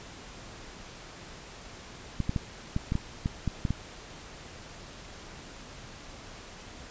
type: clicks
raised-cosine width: 5 ms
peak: -15 dBFS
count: 10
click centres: 2.203 / 2.294 / 2.362 / 2.764 / 2.921 / 2.954 / 3.259 / 3.477 / 3.652 / 3.706 s
effects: pink hiss -46 dBFS RMS until 6.9 s + resampled to 16000 Hz